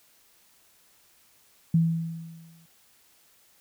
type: tone with exponential decay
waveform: sine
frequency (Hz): 164.81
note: E3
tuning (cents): 0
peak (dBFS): -16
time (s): 1.74-2.66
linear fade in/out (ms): 5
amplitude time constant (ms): 200
effects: white hiss -61 dBFS RMS until 3.6 s